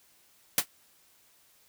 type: noise with exponential decay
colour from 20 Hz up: white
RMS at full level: -18 dBFS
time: 0.58-0.66 s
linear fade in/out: 2 ms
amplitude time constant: 16 ms
effects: white hiss -63 dBFS RMS until 1.68 s